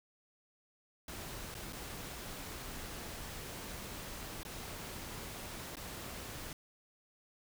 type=noise with dropouts; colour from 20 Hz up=pink; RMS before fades=-45 dBFS; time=1.08-6.53 s; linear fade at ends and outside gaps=2 ms; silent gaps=1.543-1.55 / 1.726-1.73 / 4.432-4.45 / 5.756-5.768 s; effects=none